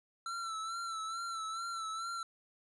square tone with vibrato, 1339 Hz, E6, 27 cents sharp, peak -38 dBFS, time 0.26-2.23 s, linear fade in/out 2 ms, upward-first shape sine, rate 2.3 Hz, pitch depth 49 cents each way, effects resampled to 22050 Hz

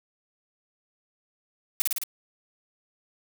blue noise with echo, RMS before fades -23 dBFS, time 1.8-1.82 s, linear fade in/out 0 ms, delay 54 ms, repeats 4, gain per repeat -2 dB, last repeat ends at 2.036 s, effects none

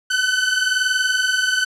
sawtooth tone pair together, 1500 / 1520.9 Hz, F#6 / F#6, +23 / +47 cents, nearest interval unison, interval 24 cents, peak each -16 dBFS, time 0.1-1.65 s, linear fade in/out 10 ms, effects low-pass 8000 Hz 12 dB/octave

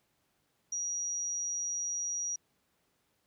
sine tone, 5760 Hz, F#8, 47 cents flat, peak -32 dBFS, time 0.72-2.36 s, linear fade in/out 5 ms, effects pink hiss -75 dBFS RMS until 3.26 s + high-pass 80 Hz 12 dB/octave

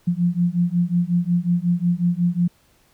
sine beating tone pair, 172 / 177.5 Hz, F3 / F3, -26 / +28 cents, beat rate 5.5 Hz, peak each -20 dBFS, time 0.07-2.48 s, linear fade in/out 10 ms, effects pink hiss -59 dBFS RMS until 2.93 s

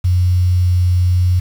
sine tone with quantisation, 89.9 Hz, F#2, 49 cents flat, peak -10 dBFS, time 0.04-1.4 s, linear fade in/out 10 ms, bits 6, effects none

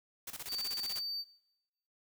white noise with tremolo, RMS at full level -42 dBFS, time 0.27-1.01 s, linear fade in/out 5 ms, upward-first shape square, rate 16 Hz, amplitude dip 80%
triangle tone, 4601 Hz, D8, 36 cents flat, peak -34 dBFS, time 0.47-1.25 s, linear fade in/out 50 ms
effects noise-tail reverb RT60 1.0 s tail -22 dB re dry

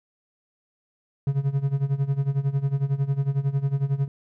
triangle tone with tremolo, 138.59 Hz, C#3, in tune, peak -16 dBFS, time 1.27-4.08 s, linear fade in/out 2 ms, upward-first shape sine, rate 11 Hz, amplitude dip 85%, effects none

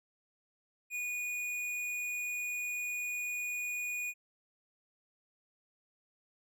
triangle tone with hard clipping, 2458 Hz, D#7, 22 cents flat, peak -36 dBFS, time 0.9-4.14 s, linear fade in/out 50 ms, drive 15 dB, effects none

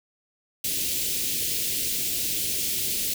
white band-stop noise, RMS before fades -27 dBFS, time 0.64-3.14 s, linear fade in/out 5 ms, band 450 to 2500 Hz, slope 24 dB/octave, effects none

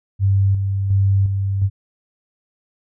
sine tone with tremolo, 98 Hz, G2, in tune, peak -12 dBFS, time 0.19-1.7 s, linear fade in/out 50 ms, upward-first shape square, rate 1.4 Hz, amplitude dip 45%, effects none

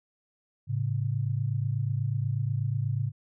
sine tone pair together, 108.58 / 136.8 Hz, A2 / C#3, -22 / -23 cents, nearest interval major third, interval 399 cents, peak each -28 / -29 dBFS, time 0.67-3.12 s, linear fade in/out 50 ms, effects none

